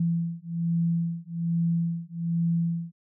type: beating tone pair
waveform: sine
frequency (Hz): 167.7 / 168.9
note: E3 / E3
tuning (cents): +30 / +42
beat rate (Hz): 1.2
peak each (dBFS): -27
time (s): 0-2.92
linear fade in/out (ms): 5
effects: none